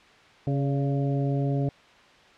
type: harmonic tone with a mistuned harmonic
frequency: 138.59 Hz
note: C#3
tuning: in tune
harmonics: 1 / 2 / 3 / 4 / 5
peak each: -24 / -30 / -34 / -36 / -38 dBFS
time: 0.47-1.69 s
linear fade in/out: 2 ms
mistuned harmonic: 4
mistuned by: +51 cents
effects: white hiss -53 dBFS RMS until 2.37 s + low-pass 3000 Hz 12 dB/octave